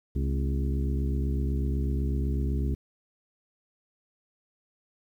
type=harmonic tone with a mistuned harmonic; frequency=68 Hz; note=C#2; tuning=33 cents flat; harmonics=1 / 2 / 3 / 4 / 5 / 6; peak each=-26 / -32 / -36 / -38 / -40 / -42 dBFS; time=0.15-2.75 s; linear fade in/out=10 ms; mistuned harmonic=3; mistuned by=+98 cents; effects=10-bit